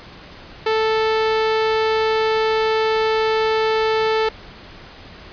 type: tone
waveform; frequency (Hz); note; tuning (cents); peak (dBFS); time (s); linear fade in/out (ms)
sawtooth; 440; A4; 0; -12; 0.66-4.29; 5
effects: pink hiss -40 dBFS RMS until 5.32 s + resampled to 11025 Hz